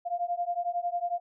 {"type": "beating tone pair", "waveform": "sine", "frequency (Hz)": [694, 705], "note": ["F5", "F5"], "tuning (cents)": [-11, 16], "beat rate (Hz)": 11, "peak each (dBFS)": -31, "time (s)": [0.05, 1.2], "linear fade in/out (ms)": 20, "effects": []}